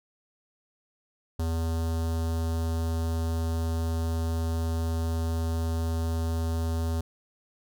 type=tone with notch filter; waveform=square; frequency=82 Hz; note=E2; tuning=9 cents flat; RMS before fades=-28 dBFS; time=1.39-7.01 s; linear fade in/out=5 ms; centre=2200 Hz; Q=0.87; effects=none